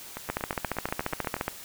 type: two click trains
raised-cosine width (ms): 0.5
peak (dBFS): -12 / -19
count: 18 / 11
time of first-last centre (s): 0.3-1.481 / 0.17-1.366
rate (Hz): 14.4 / 8.36
effects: white hiss -44 dBFS RMS until 1.64 s